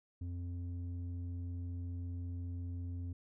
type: tone with low-pass filter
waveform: square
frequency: 87.31 Hz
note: F2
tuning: in tune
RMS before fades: -41 dBFS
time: 0.21-3.13 s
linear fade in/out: 5 ms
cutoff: 190 Hz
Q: 9.5
effects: none